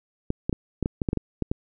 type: clicks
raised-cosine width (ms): 3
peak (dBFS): -11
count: 11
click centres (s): 0.304 / 0.495 / 0.528 / 0.827 / 0.859 / 1.018 / 1.088 / 1.131 / 1.173 / 1.423 / 1.515
effects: none